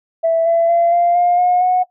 sine tone with pitch steps, 659.3 / 670.8 / 682.6 / 694.5 / 706.6 / 719 / 731.5 Hz, E5 / E5 / F5 / F5 / F5 / F#5 / F#5, 0 / +30 / -40 / -10 / +20 / -50 / -20 cents, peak -10 dBFS, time 0.23-1.84 s, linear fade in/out 20 ms, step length 230 ms, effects noise-tail reverb RT60 0.1 s tail -17 dB re dry + tanh soft clip ceiling -6 dBFS

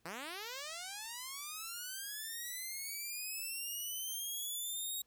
5% pulse linear sweep, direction up, 154 to 3803 Hz, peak -31 dBFS, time 0.05-5.02 s, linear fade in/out 5 ms, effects pink hiss -75 dBFS RMS until 5.06 s

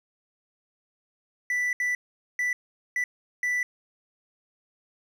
triangle tone bursts at uneven times, 1975.5 Hz, B6, in tune, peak -22 dBFS, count 5, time 1.5-1.73 / 1.8-1.95 / 2.39-2.53 / 2.96-3.04 / 3.43-3.63 s, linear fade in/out 2 ms, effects none

